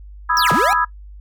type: chord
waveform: sine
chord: E major seventh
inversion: second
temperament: equal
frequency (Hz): 987.8 / 1244.5 / 1318.5 / 1661.2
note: B5 / D#6 / E6 / G#6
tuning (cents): 0 / 0 / 0 / 0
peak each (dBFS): -20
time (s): 0.29-0.85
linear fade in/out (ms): 10
type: linear two-way sweep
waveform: square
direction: down then up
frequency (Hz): 5790 to 120.6 to 852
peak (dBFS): -18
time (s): 0.37-0.73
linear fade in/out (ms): 0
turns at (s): 0.52
effects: noise-tail reverb RT60 0.1 s tail -17 dB re dry + added 50 Hz sine -35 dBFS peak until 1.2 s